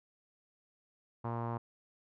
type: tone with low-pass filter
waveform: sawtooth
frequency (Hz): 116.9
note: A#2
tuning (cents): +5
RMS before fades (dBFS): -37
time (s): 1.24-1.58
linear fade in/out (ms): 10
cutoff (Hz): 1000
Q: 3.6
effects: none